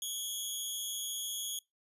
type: tone with amplitude modulation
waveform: 15% pulse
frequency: 3322 Hz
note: G#7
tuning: in tune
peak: -25 dBFS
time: 0.02-1.59 s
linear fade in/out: 2 ms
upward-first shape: sine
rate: 214 Hz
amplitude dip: 75%
effects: noise-tail reverb RT60 0.2 s tail -24 dB re dry + resampled to 32000 Hz